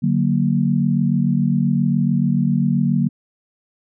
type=chord; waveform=sine; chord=D augmented; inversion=none; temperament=equal with one note detuned; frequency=146.83 / 185.85 / 233.1 Hz; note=D3 / F#3 / A#3; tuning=0 / +8 / 0 cents; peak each=-19 dBFS; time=0.02-3.09 s; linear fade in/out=20 ms; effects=none